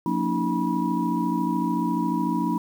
sine tone cluster, 177.6 / 231.4 / 283.8 / 317.8 / 971 Hz, F3 / A#3 / C#4 / D#4 / B5, +29 / -13 / +41 / +37 / -30 cents, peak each -28 dBFS, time 0.06-2.58 s, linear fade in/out 2 ms, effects 8-bit

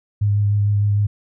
sine tone with vibrato, 102.7 Hz, G#2, 19 cents flat, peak -14 dBFS, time 0.21-1.07 s, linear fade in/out 10 ms, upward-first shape sine, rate 6.6 Hz, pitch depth 15 cents each way, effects none

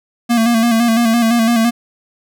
square tone with vibrato, 230.8 Hz, A#3, 17 cents flat, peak -11 dBFS, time 0.29-1.71 s, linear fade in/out 20 ms, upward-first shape square, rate 5.9 Hz, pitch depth 46 cents each way, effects none

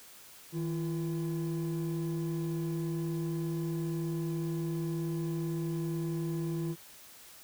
triangle tone pair together, 160 / 339 Hz, D#3 / E4, +49 / +49 cents, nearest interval octave + minor second, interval 1300 cents, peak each -30 / -33 dBFS, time 0.52-6.76 s, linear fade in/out 50 ms, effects tanh soft clip ceiling -24 dBFS + white hiss -53 dBFS RMS until 7.43 s

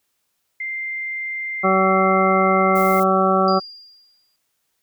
sine tone, 2093 Hz, C7, in tune, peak -24 dBFS, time 0.6-3 s, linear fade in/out 5 ms
harmonic tone, 190 Hz, F#3, 46 cents sharp, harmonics 1 / 2 / 3 / 4 / 6 / 7, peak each -21 / -21 / -21 / -21 / -21 / -21 dBFS, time 1.63-3.6 s, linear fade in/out 20 ms
violet noise, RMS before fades -33 dBFS, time 2.75-3.04 s, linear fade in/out 10 ms
sine tone with exponential decay, 4806 Hz, D8, 39 cents sharp, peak -26 dBFS, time 3.48-4.36 s, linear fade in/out 1 ms, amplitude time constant 190 ms
effects white hiss -71 dBFS RMS until 4.82 s

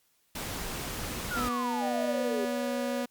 pink noise, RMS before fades -36 dBFS, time 0.35-1.49 s, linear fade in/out 5 ms
sine exponential sweep, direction down, 1480 to 394.5 Hz, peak -31 dBFS, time 1.31-2.45 s, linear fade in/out 2 ms
sawtooth tone, 244.3 Hz, B3, 19 cents flat, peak -27 dBFS, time 1.36-3.06 s, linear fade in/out 10 ms
triangle tone with pitch glide, 601 to 554.3 Hz, D5 to C#5, +40 to 0 cents, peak -31 dBFS, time 1.8-3.06 s, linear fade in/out 50 ms, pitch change -140 cents, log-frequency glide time 1.97-2.71 s
effects white hiss -70 dBFS RMS until 3.1 s + Opus 48 kbps

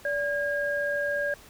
sine tone pair together, 578 / 1625.9 Hz, D5 / G#6, -28 / -37 cents, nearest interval octave + tritone, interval 1791 cents, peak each -28 dBFS, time 0.05-1.34 s, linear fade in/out 2 ms, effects pink hiss -51 dBFS RMS until 1.49 s

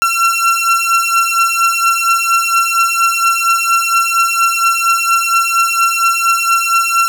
30% pulse beating tone pair, 1356 / 1360.3 Hz, E6 / F6, +49 / -46 cents, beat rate 4.3 Hz, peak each -11 dBFS, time 0.02-7.08 s, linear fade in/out 0 ms, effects none

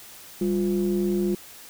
triangle ring-modulated tone, 77.7 Hz, D#2, 2 cents flat, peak -16 dBFS, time 0.41-1.35 s, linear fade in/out 5 ms, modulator 275 Hz, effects white hiss -45 dBFS RMS until 1.69 s

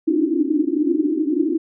white band-pass noise, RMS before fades -19 dBFS, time 0.07-1.58 s, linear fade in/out 10 ms, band 280 to 340 Hz, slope 96 dB/octave, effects none

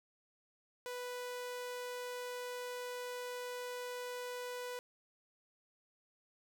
sawtooth tone, 493.9 Hz, B4, in tune, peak -37 dBFS, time 0.86-4.79 s, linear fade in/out 0 ms, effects none

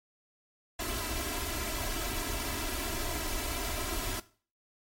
pink noise with comb filter, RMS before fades -34 dBFS, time 0.79-4.2 s, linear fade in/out 5 ms, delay 3 ms, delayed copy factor +0.95, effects noise-tail reverb RT60 0.4 s tail -17 dB re dry + MP3 64 kbps

